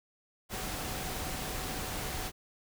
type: tone in noise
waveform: sine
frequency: 750 Hz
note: F#5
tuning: 23 cents sharp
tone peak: -47 dBFS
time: 0.49-2.32 s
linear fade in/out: 50 ms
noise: pink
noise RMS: -37 dBFS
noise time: 0.49-2.32 s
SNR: -13 dB
effects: none